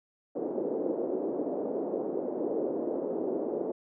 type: band-pass noise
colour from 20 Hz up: pink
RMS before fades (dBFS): -32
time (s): 0.35-3.72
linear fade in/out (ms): 10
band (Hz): 310 to 520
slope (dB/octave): 24
effects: none